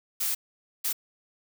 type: noise bursts at uneven times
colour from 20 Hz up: blue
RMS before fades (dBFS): -28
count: 2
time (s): 0.2-0.35 / 0.84-0.93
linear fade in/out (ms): 10
effects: none